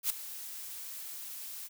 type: noise with ADSR envelope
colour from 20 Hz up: blue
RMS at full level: -28 dBFS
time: 0.03-1.69 s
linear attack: 69 ms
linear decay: 8 ms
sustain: -15 dB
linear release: 33 ms
effects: none